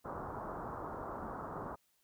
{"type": "low-pass noise", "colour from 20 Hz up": "white", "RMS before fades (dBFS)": -43, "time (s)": [0.04, 1.76], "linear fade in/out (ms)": 20, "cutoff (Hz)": 1300, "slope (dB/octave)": 48, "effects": ["white hiss -75 dBFS RMS until 2.03 s"]}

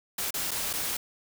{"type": "noise with dropouts", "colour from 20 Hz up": "white", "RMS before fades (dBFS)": -31, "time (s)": [0.18, 0.97], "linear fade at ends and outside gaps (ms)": 5, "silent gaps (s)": [[0.307, 0.34], [0.509, 0.514], [0.731, 0.735]], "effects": []}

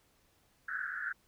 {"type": "band-pass noise", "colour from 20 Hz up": "white", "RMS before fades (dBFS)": -38, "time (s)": [0.68, 1.13], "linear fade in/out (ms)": 10, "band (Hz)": [1400, 1700], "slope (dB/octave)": 96, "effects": ["pink hiss -70 dBFS RMS until 1.27 s"]}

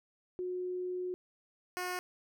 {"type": "tone pair in turn", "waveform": ["sine", "10% pulse"], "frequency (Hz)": [363.3, 361.7], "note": ["F#4", "F#4"], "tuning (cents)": [-32, -39], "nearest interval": "unison", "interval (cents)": 7, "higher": "first", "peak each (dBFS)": [-34, -27], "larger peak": "second", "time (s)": [[0.39, 1.14], [1.77, 1.99]], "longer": "first", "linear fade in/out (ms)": 0, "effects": []}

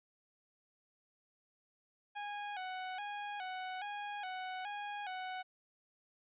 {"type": "tone with vibrato", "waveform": "sawtooth", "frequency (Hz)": 782, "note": "G5", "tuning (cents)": -4, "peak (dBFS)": -36, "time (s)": [2.15, 5.43], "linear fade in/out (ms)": 20, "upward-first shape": "square", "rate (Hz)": 1.2, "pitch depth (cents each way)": 88, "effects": ["resampled to 8000 Hz"]}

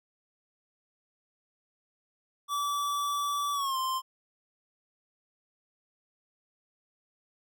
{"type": "tone with pitch glide", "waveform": "square", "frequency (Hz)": [1154, 1046.1], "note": ["D6", "C6"], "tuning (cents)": [-31, -1], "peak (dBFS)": -29, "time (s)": [2.48, 4.02], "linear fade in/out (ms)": 50, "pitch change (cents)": -170, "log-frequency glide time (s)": [3.53, 3.77], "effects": []}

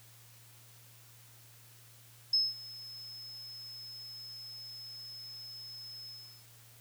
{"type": "tone with ADSR envelope", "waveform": "sine", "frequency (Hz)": 5190, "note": "E8", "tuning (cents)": -28, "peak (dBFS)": -23, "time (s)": [2.33, 6.46], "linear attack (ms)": 5, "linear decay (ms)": 200, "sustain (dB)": -21, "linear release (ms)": 380, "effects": ["added 116 Hz sine -59 dBFS peak until 6.8 s", "white hiss -59 dBFS RMS until 6.8 s"]}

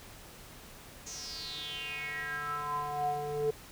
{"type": "tone with band-pass filter sweep", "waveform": "square", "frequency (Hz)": 146.83, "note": "D3", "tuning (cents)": 0, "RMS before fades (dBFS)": -36, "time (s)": [1.06, 3.51], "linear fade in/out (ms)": 10, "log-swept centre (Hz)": [6500, 450], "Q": 7.6, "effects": ["pink hiss -51 dBFS RMS until 3.71 s"]}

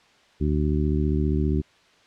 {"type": "harmonic tone", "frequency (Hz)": 75, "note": "D2", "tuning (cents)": 37, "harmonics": [1, 2, 3, 4, 5], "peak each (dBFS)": [-23, -26, -28, -29, -30], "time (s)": [0.4, 1.62], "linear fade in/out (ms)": 20, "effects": ["white hiss -57 dBFS RMS until 2.06 s", "low-pass 4000 Hz 12 dB/octave"]}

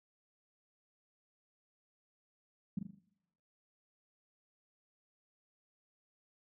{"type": "tone with echo", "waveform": "sine", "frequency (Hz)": 193, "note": "G3", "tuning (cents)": -27, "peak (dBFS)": -31, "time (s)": [2.77, 2.79], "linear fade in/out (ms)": 5, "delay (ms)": 40, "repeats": 5, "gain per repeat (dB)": -5, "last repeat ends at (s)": 2.99, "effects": ["noise-tail reverb RT60 0.9 s tail -22 dB re dry"]}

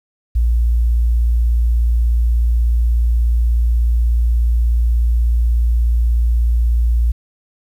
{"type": "tone", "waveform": "sine", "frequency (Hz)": 58.27, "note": "A#1", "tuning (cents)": 0, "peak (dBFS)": -11, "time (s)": [0.35, 7.12], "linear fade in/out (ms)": 10, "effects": ["8-bit"]}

